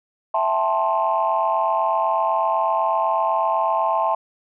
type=chord; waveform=sine; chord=A minor seventh; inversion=second; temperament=just; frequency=660 / 792 / 880 / 1056 Hz; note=E5 / G5 / A5 / C6; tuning=+2 / +18 / 0 / +16 cents; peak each=-22 / -26 / -21 / -22 dBFS; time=0.34-4.15 s; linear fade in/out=5 ms; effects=tanh soft clip ceiling -9 dBFS